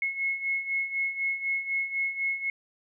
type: beating tone pair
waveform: sine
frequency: 2175 / 2179 Hz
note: C#7 / C#7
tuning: -33 / -30 cents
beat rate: 4 Hz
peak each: -33 / -28 dBFS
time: 0.02-2.5 s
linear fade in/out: 2 ms
effects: none